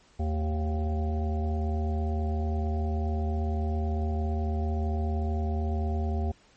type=harmonic tone with a mistuned harmonic; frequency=77.78 Hz; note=D#2; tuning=in tune; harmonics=1 / 3 / 5 / 7 / 9 / 10; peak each=-26 / -35 / -38 / -45 / -39 / -44 dBFS; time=0.19-6.32 s; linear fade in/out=10 ms; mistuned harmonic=3; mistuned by=-69 cents; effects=pink hiss -60 dBFS RMS until 6.56 s + MP3 32 kbps